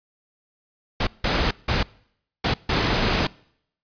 pink noise bursts at uneven times, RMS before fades -21 dBFS, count 5, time 1-1.07 / 1.24-1.51 / 1.68-1.83 / 2.44-2.54 / 2.69-3.27 s, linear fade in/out 5 ms, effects noise-tail reverb RT60 0.7 s tail -24 dB re dry + resampled to 11025 Hz

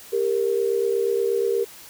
sine tone pair together, 397.8 / 466.2 Hz, G4 / A#4, +25 / 0 cents, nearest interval minor third, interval 275 cents, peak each -22 dBFS, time 0.12-1.65 s, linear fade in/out 20 ms, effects white hiss -44 dBFS RMS until 1.89 s

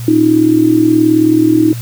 sine tone with amplitude modulation, 314.7 Hz, D#4, 20 cents sharp, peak -3 dBFS, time 0.08-1.73 s, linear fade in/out 2 ms, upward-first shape sine, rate 38.8 Hz, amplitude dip 75%, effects added 118 Hz sine -20 dBFS peak until 1.81 s + white hiss -33 dBFS RMS until 1.81 s

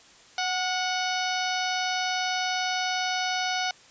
harmonic tone with a mistuned harmonic, 740 Hz, F#5, in tune, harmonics 1 / 2 / 3 / 4 / 5 / 6 / 7 / 8, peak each -29 / -32 / -34 / -35 / -36 / -37 / -37 / -38 dBFS, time 0.38-3.71 s, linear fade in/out 2 ms, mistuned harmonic 2, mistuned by -34 cents, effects white hiss -53 dBFS RMS until 3.9 s + resampled to 16000 Hz

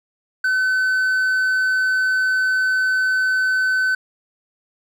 triangle tone, 1518 Hz, F#6, 44 cents sharp, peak -14 dBFS, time 0.44-3.95 s, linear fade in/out 5 ms, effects none

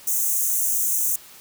white high-pass noise, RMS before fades -22 dBFS, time 0.07-1.16 s, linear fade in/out 5 ms, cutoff 6000 Hz, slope 96 dB/octave, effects white hiss -46 dBFS RMS until 1.4 s

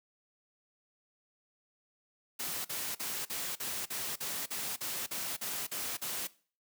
white noise bursts, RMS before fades -37 dBFS, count 13, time 2.39-6.274 s, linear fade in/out 10 ms, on 260 ms, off 42 ms, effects noise-tail reverb RT60 0.4 s tail -19 dB re dry + high-pass 100 Hz 12 dB/octave

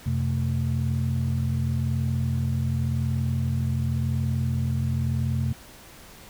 sine tone cluster, 88.2 / 129.1 / 222.4 Hz, F2 / C3 / A3, +18 / -23 / +19 cents, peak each -26 / -24 / -31 dBFS, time 0.06-5.53 s, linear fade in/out 5 ms, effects tanh soft clip ceiling -14 dBFS + pink hiss -47 dBFS RMS until 6.29 s

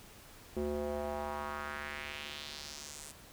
square tone with band-pass filter sweep, 73.42 Hz, D2, in tune, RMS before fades -40 dBFS, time 0.56-3.12 s, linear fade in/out 10 ms, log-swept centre 350 to 9000 Hz, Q 2.1, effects pink hiss -55 dBFS RMS until 3.32 s

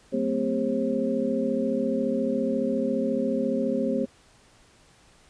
sine tone cluster, 186.9 / 224.9 / 259.3 / 401.4 / 536 Hz, F#3 / A3 / C4 / G4 / C5, +18 / +38 / -15 / +41 / +42 cents, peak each -36 / -28 / -28 / -31 / -28 dBFS, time 0.12-4.06 s, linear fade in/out 20 ms, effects pink hiss -57 dBFS RMS until 5.29 s + resampled to 22050 Hz

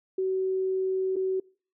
sine tone with dropouts, 377.8 Hz, F#4, 36 cents sharp, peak -24 dBFS, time 0.18-1.4 s, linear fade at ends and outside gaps 5 ms, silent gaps 1.159-1.164 s, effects noise-tail reverb RT60 0.4 s tail -24 dB re dry

